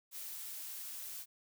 blue noise, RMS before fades -45 dBFS, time 0.11-1.26 s, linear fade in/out 50 ms, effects none

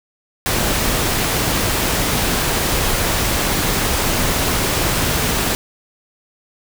pink noise, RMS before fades -18 dBFS, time 0.46-5.55 s, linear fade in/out 0 ms, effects none

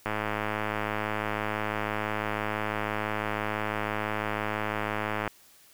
click train, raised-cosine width 0.5 ms, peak -14 dBFS, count 554, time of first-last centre 0.06-5.277 s, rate 106 Hz, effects white hiss -57 dBFS RMS until 5.73 s

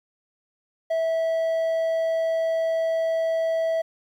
triangle tone, 653 Hz, E5, 17 cents flat, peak -19 dBFS, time 0.9-3.82 s, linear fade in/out 10 ms, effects 10-bit

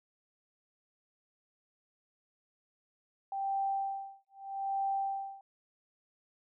sine tone with tremolo, 784 Hz, G5, in tune, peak -29 dBFS, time 3.32-5.41 s, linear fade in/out 2 ms, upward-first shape sine, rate 0.8 Hz, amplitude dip 100%, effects none

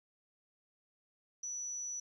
sine tone, 5920 Hz, F#8, in tune, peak -38 dBFS, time 1.43-2 s, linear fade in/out 5 ms, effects 12-bit

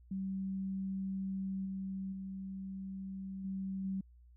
sine tone with level steps, 191.9 Hz, G3, 37 cents flat, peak -35 / -37 / -40 / -36 / -34 dBFS, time 0.11-4.01 s, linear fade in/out 5 ms, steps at 1.65 / 2.12 / 3.44 / 3.84 s, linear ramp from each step 10 ms, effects added 60 Hz sine -57 dBFS peak until 4.36 s

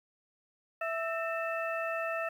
harmonic tone with a mistuned harmonic, 659.3 Hz, E5, in tune, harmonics 1 / 2 / 3 / 4, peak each -34 / -37 / -39 / -40 dBFS, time 0.81-2.29 s, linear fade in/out 5 ms, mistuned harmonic 3, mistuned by -150 cents, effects 10-bit

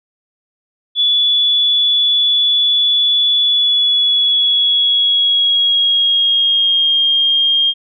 sine tone with pitch glide, 3433 to 3222 Hz, A7 to G7, -43 to +47 cents, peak -10 dBFS, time 0.95-7.74 s, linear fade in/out 50 ms, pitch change -110 cents, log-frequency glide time 3.39-7 s, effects none

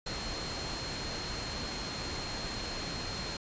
sine tone in noise, 4218 Hz, C8, 13 cents sharp, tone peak -41 dBFS, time 0.06-3.37 s, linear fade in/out 5 ms, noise pink, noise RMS -38 dBFS, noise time 0.06-3.37 s, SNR -6 dB, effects resampled to 16000 Hz

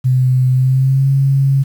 sine tone with pitch glide, 128.2 to 136.61 Hz, C3 to C#3, -35 to -25 cents, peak -9 dBFS, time 0.04-1.64 s, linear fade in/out 20 ms, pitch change +110 cents, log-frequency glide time 0.54-1.09 s, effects 7-bit

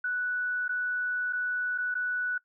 sine tone with dropouts, 1480 Hz, F#6, in tune, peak -27 dBFS, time 0.04-2.38 s, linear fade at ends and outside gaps 5 ms, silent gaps 0.681-0.691 / 1.327-1.331 / 1.779-1.783 / 1.943-1.951 s, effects noise-tail reverb RT60 0.1 s tail -21 dB re dry

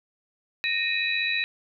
sine tone cluster, 1853 / 2457 / 2552 / 3920 Hz, A#6 / D#7 / D#7 / B7, -11 / -22 / +43 / -14 cents, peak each -29 dBFS, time 0.64-1.44 s, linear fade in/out 0 ms, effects none

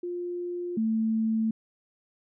sine tone pair in turn, 352.2 / 221.9 Hz, F4 / A3, +15 / +15 cents, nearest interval minor sixth, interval 800 cents, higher first, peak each -30 / -23 dBFS, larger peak second, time 0.03-0.77 / 0.77-1.51 s, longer neither, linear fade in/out 5 ms, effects none

